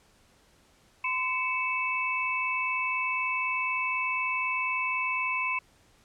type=tone cluster; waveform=sine; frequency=1024 / 2234 / 2626 Hz; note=C6 / C#7 / E7; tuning=-38 / +13 / -7 cents; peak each=-31 / -32 / -30 dBFS; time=1.04-5.59 s; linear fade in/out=5 ms; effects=pink hiss -62 dBFS RMS until 6.04 s + low-pass 10000 Hz 12 dB/octave